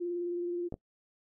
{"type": "tone with vibrato", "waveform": "sine", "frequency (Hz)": 349.2, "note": "F4", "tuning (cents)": 0, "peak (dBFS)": -31, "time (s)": [0, 0.69], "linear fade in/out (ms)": 20, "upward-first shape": "sine", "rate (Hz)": 19, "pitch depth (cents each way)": 21}
{"type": "clicks", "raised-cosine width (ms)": 2, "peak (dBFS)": -25, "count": 2, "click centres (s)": [0.724, 0.741]}
{"effects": ["noise-tail reverb RT60 0.1 s tail -23 dB re dry"]}